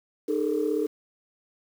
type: tone cluster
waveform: sine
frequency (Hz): 305.6 / 416.1 / 452.8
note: D#4 / G#4 / A4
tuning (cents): -31 / +3 / +50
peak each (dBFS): -27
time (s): 0.28-0.87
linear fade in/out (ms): 10
effects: tanh soft clip ceiling -15 dBFS + 8-bit